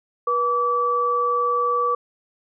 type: tone pair together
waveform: sine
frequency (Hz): 485.2 / 1154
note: B4 / D6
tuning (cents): -31 / -31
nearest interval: octave + minor third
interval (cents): 1500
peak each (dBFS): -24 / -19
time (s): 0.27-1.95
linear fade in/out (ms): 5
effects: none